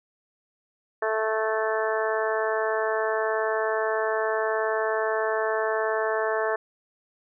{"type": "harmonic tone", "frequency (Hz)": 219.2, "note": "A3", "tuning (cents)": -6, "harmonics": [2, 3, 4, 5, 6, 7, 8], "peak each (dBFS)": [-27, -28, -33, -32, -36, -35, -32], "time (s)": [1.02, 6.56], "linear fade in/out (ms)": 5, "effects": []}